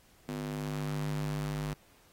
square tone with high-pass filter sweep, 50.4 Hz, G1, 49 cents sharp, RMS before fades -35 dBFS, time 0.28-1.74 s, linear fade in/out 10 ms, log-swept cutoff 210 to 110 Hz, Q 2.3, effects pink hiss -63 dBFS RMS until 2.12 s + AAC 48 kbps

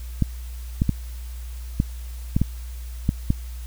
clicks, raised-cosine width 5 ms, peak -6 dBFS, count 8, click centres 0.223 / 0.819 / 0.893 / 1.801 / 2.365 / 2.416 / 3.091 / 3.304 s, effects added 60 Hz sine -31 dBFS peak until 3.66 s + white hiss -48 dBFS RMS until 3.66 s

